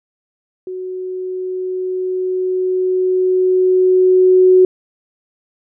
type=tone with level ramp; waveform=sine; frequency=370 Hz; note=F#4; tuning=in tune; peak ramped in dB=-23 to -5 dBFS; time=0.67-4.65 s; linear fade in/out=2 ms; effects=none